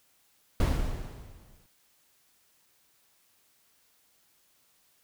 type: noise with exponential decay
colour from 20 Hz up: brown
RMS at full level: -22 dBFS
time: 0.6-1.66 s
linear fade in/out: 2 ms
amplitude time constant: 230 ms
effects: white hiss -67 dBFS RMS until 5.03 s